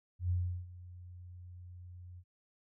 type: tone with ADSR envelope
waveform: sine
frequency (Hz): 89.2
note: F2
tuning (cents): +37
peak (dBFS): -28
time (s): 0.19-2.24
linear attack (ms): 110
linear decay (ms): 360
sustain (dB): -19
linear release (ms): 57
effects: none